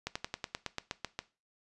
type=slowing click train; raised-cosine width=0.2 ms; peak=-17 dBFS; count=11; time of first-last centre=0.07-1.19 s; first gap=85 ms; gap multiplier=1.06; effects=noise-tail reverb RT60 0.3 s tail -18 dB re dry + resampled to 24000 Hz

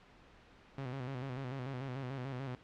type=tone with vibrato; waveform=sawtooth; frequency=130.8 Hz; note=C3; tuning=in tune; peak=-35 dBFS; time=0.78-2.55 s; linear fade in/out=2 ms; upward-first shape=square; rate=6.8 Hz; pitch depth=77 cents each way; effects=pink hiss -60 dBFS RMS until 2.63 s + low-pass 3000 Hz 12 dB/octave

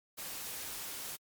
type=noise; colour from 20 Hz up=white; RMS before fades=-42 dBFS; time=0.17-1.17 s; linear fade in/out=20 ms; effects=MP3 96 kbps

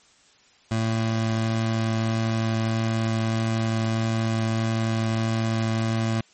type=tone; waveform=25% pulse; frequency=112.3 Hz; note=A2; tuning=36 cents sharp; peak=-18 dBFS; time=0.71-6.21 s; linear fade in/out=5 ms; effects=white hiss -57 dBFS RMS until 6.33 s + MP3 32 kbps

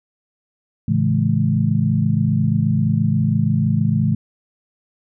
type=chord; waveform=sine; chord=A major seventh; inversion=none; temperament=equal with one note detuned; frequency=110 / 138.59 / 164.81 / 212.9 Hz; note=A2 / C#3 / E3 / G#3; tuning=0 / 0 / 0 / +43 cents; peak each=-20 dBFS; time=0.88-4.15 s; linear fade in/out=5 ms; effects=none

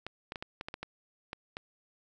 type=clicks; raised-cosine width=0.3 ms; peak=-22 dBFS; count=10; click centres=0.066 / 0.321 / 0.358 / 0.425 / 0.611 / 0.685 / 0.741 / 0.83 / 1.331 / 1.569 s; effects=none

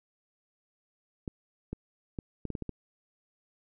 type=clicks; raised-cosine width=3 ms; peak=-22 dBFS; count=8; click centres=1.278 / 1.73 / 2.188 / 2.453 / 2.503 / 2.552 / 2.623 / 2.693 s; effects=none

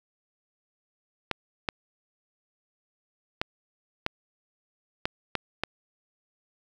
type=clicks; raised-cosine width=0.3 ms; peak=-10 dBFS; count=7; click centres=1.313 / 1.688 / 3.415 / 4.064 / 5.055 / 5.353 / 5.636 s; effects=7-bit

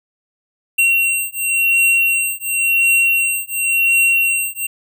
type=beating tone pair; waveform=square; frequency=2739 / 2739.93 Hz; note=F7 / F7; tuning=-34 / -34 cents; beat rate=0.93 Hz; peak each=-17 dBFS; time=0.78-4.67 s; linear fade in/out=10 ms; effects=none

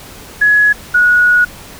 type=tone pair in turn; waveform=sine; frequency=1685 / 1457.8 Hz; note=G#6 / F#6; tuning=+25 / -26 cents; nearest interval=minor third; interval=251 cents; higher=first; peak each=-6 dBFS; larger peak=neither; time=0.41-0.73 / 0.94-1.45 s; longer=second; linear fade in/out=10 ms; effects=pink hiss -34 dBFS RMS until 1.79 s

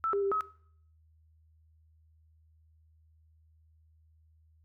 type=tone with pitch steps; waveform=sine; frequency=1322 / 401.1 / 394.9 / 1277 Hz; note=E6 / G4 / G4 / D#6; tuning=+5 / +40 / +13 / +45 cents; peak=-27 dBFS; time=0.04-0.408 s; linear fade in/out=0 ms; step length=92 ms; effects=noise-tail reverb RT60 0.6 s tail -19 dB re dry + added 79 Hz sine -61 dBFS peak until 4.64 s

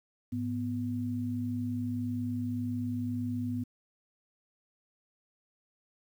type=tone pair together; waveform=sine; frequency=105.14 / 246.9 Hz; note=G#2 / B3; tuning=+22 / 0 cents; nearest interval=octave + minor third; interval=1478 cents; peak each=-35 / -32 dBFS; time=0.32-3.64 s; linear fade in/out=10 ms; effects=10-bit

